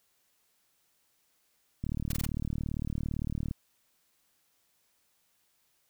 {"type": "click train", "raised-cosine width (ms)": 5, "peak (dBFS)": -21, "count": 64, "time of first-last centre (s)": [1.84, 3.511], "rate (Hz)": 37.7}
{"type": "noise bursts", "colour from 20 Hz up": "white", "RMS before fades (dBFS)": -36, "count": 4, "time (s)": [2.1, 2.257], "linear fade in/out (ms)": 5, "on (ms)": 22, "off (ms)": 23}
{"effects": ["white hiss -72 dBFS RMS until 5.89 s"]}